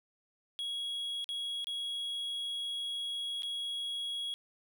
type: tone with dropouts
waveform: triangle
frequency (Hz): 3322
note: G#7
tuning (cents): 0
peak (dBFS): -33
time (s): 0.59-4.34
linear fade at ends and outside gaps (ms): 0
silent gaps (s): 1.243-1.29 / 1.644-1.67 / 3.422-3.432
effects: none